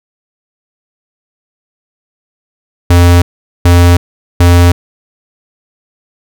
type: tone bursts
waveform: square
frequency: 87.31 Hz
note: F2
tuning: in tune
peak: -3 dBFS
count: 3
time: 2.9-4.72 s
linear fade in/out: 5 ms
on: 320 ms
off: 430 ms
effects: none